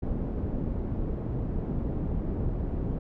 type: low-pass noise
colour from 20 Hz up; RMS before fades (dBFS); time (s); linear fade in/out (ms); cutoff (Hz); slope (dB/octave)
pink; -30; 0.02-2.99; 10; 350; 12
effects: none

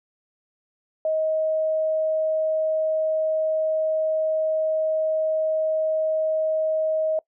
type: tone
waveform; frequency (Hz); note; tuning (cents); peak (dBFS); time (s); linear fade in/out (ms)
sine; 630; D#5; +21; -20; 1.05-7.19; 2
effects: noise-tail reverb RT60 0.1 s tail -22 dB re dry

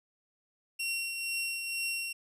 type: tone with tremolo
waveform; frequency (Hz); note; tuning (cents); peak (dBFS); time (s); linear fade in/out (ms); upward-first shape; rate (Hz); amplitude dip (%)
sawtooth; 2737; F7; -36; -27; 0.79-2.13; 10; triangle; 2.1; 45
effects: resampled to 32000 Hz

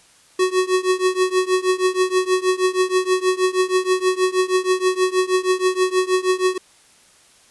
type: tone with tremolo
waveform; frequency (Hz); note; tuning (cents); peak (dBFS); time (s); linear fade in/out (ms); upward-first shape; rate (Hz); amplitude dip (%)
square; 370.6; F#4; +3; -13; 0.39-6.58; 5; triangle; 6.3; 95
effects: white hiss -52 dBFS RMS until 7.5 s + resampled to 24000 Hz

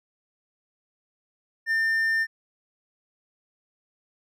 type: tone with hard clipping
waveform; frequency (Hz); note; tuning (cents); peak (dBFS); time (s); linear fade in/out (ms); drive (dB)
sine; 1800; A6; +39; -22; 1.66-2.27; 50; 3
effects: none

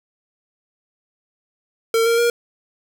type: tone with pitch steps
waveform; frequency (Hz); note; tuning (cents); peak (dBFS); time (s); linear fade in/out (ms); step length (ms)
square; 454.8 / 463.6 / 472.5; A#4 / A#4 / A#4; -43 / -10 / +23; -15; 1.94-2.3; 2; 120
effects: none

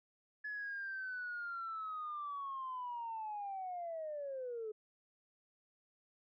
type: linear sweep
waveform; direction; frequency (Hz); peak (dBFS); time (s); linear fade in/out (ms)
sine; down; 1712 to 421.8; -39; 0.44-4.72; 10
effects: tanh soft clip ceiling -35 dBFS

